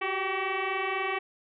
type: tone with frequency modulation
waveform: sine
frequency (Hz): 752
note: F#5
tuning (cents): +28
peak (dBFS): -27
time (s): 0.01-1.19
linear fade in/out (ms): 10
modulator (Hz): 382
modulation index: 5.1
effects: none